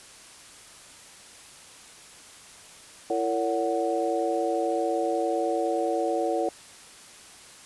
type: tone cluster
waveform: sine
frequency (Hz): 335.8 / 457.3 / 567 / 740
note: E4 / A#4 / C#5 / F#5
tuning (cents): +32 / -33 / +39 / 0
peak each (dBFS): -29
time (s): 3.1-6.49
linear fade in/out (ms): 2
effects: white hiss -48 dBFS RMS until 7.65 s + resampled to 24000 Hz

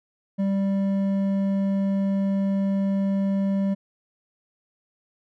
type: tone with hard clipping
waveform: triangle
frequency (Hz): 196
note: G3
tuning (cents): 0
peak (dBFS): -22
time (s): 0.38-3.75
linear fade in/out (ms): 20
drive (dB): 10
effects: none

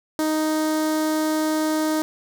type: tone with notch filter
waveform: sawtooth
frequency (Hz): 311.1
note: D#4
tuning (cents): 0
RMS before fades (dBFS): -22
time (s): 0.19-2.02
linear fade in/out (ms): 0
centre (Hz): 2600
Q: 1.3
effects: none

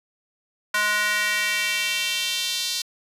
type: tone with high-pass filter sweep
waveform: square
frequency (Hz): 209.4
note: G#3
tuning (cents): +15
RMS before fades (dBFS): -24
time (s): 0.74-2.82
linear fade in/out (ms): 5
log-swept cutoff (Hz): 1400 to 4200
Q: 2.3
effects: resampled to 32000 Hz

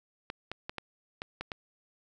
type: clicks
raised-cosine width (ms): 0.3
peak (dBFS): -20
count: 7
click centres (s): 0.301 / 0.516 / 0.695 / 0.783 / 1.219 / 1.41 / 1.518
effects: none

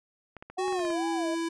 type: clicks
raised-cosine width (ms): 0.5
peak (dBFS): -28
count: 8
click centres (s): 0.367 / 0.425 / 0.5 / 0.681 / 0.726 / 0.794 / 0.851 / 0.904
type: tone with vibrato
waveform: sine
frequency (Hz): 721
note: F#5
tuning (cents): -45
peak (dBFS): -32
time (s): 0.57-1.35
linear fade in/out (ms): 10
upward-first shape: sine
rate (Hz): 2.4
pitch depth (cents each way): 230
type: tone with pitch glide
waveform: square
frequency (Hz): 370.5 to 332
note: F#4 to E4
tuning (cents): +2 to +12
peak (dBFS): -29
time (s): 0.58-1.49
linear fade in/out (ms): 10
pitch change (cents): -190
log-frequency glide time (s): 0.72-0.97
effects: resampled to 22050 Hz

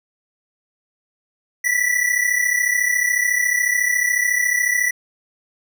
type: tone pair together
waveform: square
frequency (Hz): 1947 / 1981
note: B6 / B6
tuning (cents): -25 / +5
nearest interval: unison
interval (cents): 30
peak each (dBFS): -20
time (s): 1.64-4.91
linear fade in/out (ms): 10
effects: none

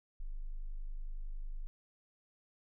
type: tone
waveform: sine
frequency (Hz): 25.46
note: G#0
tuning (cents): -33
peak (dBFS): -37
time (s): 0.2-1.67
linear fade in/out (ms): 0
effects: none

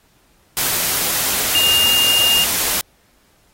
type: tone in noise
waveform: sine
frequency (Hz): 2821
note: F7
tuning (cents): +17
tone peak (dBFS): -13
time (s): 1.55-2.44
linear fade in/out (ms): 0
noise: white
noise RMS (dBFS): -19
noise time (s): 0.57-2.81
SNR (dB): +3
effects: pink hiss -57 dBFS RMS until 3.53 s + AAC 48 kbps

